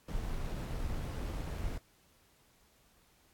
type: noise with amplitude modulation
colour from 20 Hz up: brown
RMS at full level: -36 dBFS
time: 0.08-1.78 s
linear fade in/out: 5 ms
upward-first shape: sine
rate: 84.6 Hz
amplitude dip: 25%
effects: pink hiss -67 dBFS RMS until 3.33 s + AAC 64 kbps